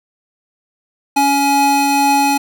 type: tone pair together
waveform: square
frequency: 280.7 / 840 Hz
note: C#4 / G#5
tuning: +22 / +19 cents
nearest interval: octave + perfect fifth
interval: 1897 cents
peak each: -17 / -13 dBFS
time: 1.16-2.38 s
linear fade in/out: 10 ms
effects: none